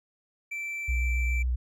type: tone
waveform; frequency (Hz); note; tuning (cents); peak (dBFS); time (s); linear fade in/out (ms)
triangle; 2334; D7; -11; -30; 0.51-1.43; 10
type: tone with vibrato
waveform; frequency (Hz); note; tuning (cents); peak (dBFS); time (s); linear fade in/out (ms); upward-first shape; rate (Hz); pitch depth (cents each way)
sine; 61.74; B1; 0; -24; 0.88-1.56; 10; sine; 7.3; 25
effects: none